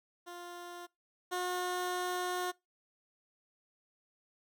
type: tone pair in turn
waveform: 15% pulse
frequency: 350.6 / 360.7 Hz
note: F4 / F#4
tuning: +7 / -44 cents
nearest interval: unison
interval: 49 cents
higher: second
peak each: -38 / -27 dBFS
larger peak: second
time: 0.26-0.87 / 1.31-2.52 s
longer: second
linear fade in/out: 20 ms
effects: noise-tail reverb RT60 0.2 s tail -23 dB re dry